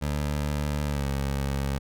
20% pulse tone with pitch glide, 73.42 to 68.9 Hz, D2 to C#2, 0 to -10 cents, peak -21 dBFS, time 0.01-1.79 s, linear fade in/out 20 ms, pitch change -110 cents, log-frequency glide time 0.87-1.06 s, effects none

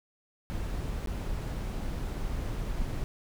brown noise with dropouts, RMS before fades -33 dBFS, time 0.5-3.04 s, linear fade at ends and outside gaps 0 ms, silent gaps 1.059-1.073 s, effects none

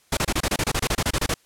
pink noise bursts, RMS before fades -22 dBFS, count 16, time 0.12-1.341 s, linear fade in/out 5 ms, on 51 ms, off 27 ms, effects white hiss -60 dBFS RMS until 1.45 s + low-pass 11000 Hz 12 dB/octave

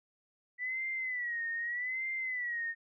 sine tone with vibrato, 1964 Hz, B6, 10 cents flat, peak -33 dBFS, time 0.58-2.75 s, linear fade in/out 50 ms, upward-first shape sine, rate 0.82 Hz, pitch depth 110 cents each way, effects none

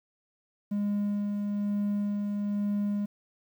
triangle tone with tremolo, 204.8 Hz, G#3, 24 cents flat, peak -23 dBFS, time 0.71-3.06 s, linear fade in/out 10 ms, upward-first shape sine, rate 1.1 Hz, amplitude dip 30%, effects tanh soft clip ceiling -19 dBFS + 10-bit

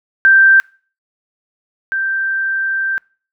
sine tone pair in turn, 1568 / 1568 Hz, G6 / G6, 0 / 0 cents, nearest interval unison, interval 0 cents, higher neither, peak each -5 / -15 dBFS, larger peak first, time 0.25-0.6 / 1.92-2.98 s, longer second, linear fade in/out 0 ms, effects noise-tail reverb RT60 0.4 s tail -26 dB re dry

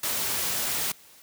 white noise, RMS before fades -28 dBFS, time 0.03-0.92 s, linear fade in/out 5 ms, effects white hiss -53 dBFS RMS until 1.22 s + high-pass 60 Hz 12 dB/octave

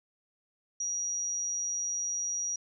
sine tone, 5760 Hz, F#8, 47 cents flat, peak -30 dBFS, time 0.8-2.56 s, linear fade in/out 5 ms, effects none

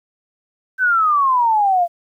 sine exponential sweep, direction down, 1553 to 676 Hz, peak -12 dBFS, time 0.78-1.88 s, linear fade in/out 50 ms, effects 9-bit

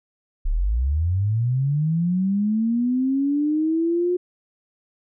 sine linear sweep, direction up, 30.87 to 361.4 Hz, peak -18 dBFS, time 0.45-4.17 s, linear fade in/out 10 ms, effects none

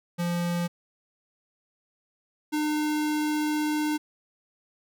square tone pair in turn, 173.3 / 302.6 Hz, F3 / D#4, -13 / -48 cents, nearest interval minor seventh, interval 965 cents, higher second, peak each -26 / -25 dBFS, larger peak second, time 0.18-0.68 / 2.52-3.98 s, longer second, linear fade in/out 20 ms, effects none

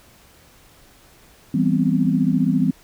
sine chord, C major seventh, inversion first, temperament equal, 164.81 / 196 / 246.9 / 261.6 Hz, E3 / G3 / B3 / C4, 0 / 0 / 0 / 0 cents, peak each -21 dBFS, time 1.54-2.71 s, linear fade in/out 5 ms, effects pink hiss -51 dBFS RMS until 2.83 s

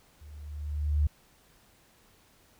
sine tone with level ramp, 74.2 Hz, D2, 18 cents sharp, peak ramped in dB -46 to -20 dBFS, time 0.21-1.07 s, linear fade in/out 5 ms, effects pink hiss -62 dBFS RMS until 2.59 s

